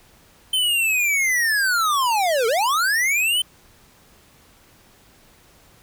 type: linear two-way sweep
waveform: square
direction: down then up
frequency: 3100 to 430 to 3100 Hz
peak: -18 dBFS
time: 0.53-3.42 s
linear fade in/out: 5 ms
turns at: 2.47 s
effects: pink hiss -53 dBFS RMS until 5.82 s